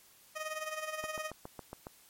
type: tone with tremolo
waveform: 15% pulse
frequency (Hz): 622.3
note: D#5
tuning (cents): 0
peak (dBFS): -28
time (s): 0.35-1.31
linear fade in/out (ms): 20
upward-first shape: sine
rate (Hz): 19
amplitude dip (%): 65
type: click train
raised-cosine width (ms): 1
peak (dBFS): -28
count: 7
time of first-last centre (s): 1.04-1.869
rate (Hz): 7.24
effects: white hiss -61 dBFS RMS until 2.09 s + MP3 64 kbps